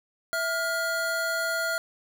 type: tone pair together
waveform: square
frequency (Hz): 659.3 / 1414.1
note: E5 / F6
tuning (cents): 0 / +21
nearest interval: octave + minor second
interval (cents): 1321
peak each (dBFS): -31 / -28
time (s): 0.33-1.78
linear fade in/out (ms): 0
effects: none